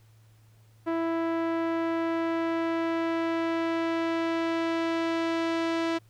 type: tone with low-pass filter sweep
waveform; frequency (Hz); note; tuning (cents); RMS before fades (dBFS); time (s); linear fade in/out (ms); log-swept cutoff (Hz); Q
sawtooth; 330.5; E4; +5; -28; 0.86-5.99; 20; 1500 to 4100; 0.77
effects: added 110 Hz sine -55 dBFS peak until 6.09 s + pink hiss -66 dBFS RMS until 6.09 s